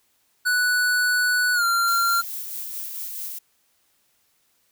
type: tone with pitch glide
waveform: square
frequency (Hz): 1480 to 1380.9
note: F#6 to F6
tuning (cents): 0 to -20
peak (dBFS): -19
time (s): 0.45-2.22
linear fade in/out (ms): 20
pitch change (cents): -120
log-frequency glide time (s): 1.54-1.64
type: noise with tremolo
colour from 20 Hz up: violet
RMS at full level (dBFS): -31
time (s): 1.87-3.39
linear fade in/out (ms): 10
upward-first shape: sine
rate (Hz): 4.6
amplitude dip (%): 30
effects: white hiss -66 dBFS RMS until 4.71 s